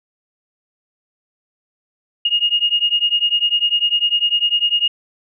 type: beating tone pair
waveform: sine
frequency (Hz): 2851 / 2861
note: F7 / F7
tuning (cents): +35 / +41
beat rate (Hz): 10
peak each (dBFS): -17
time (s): 2.25-4.88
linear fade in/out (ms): 5
effects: none